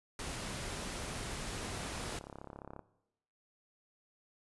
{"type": "noise", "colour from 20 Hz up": "pink", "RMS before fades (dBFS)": -41, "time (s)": [0.19, 2.19], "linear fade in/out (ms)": 2}
{"type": "click train", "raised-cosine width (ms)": 1, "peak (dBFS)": -32, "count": 41, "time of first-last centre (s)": [1.63, 2.793], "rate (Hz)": 34.4}
{"effects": ["noise-tail reverb RT60 0.9 s tail -18 dB re dry", "resampled to 24000 Hz"]}